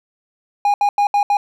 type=tone bursts at uneven times; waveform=triangle; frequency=817 Hz; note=G#5; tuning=29 cents flat; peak=-10 dBFS; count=5; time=0.65-0.74 / 0.81-0.89 / 0.98-1.07 / 1.14-1.23 / 1.3-1.37 s; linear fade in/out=2 ms; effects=none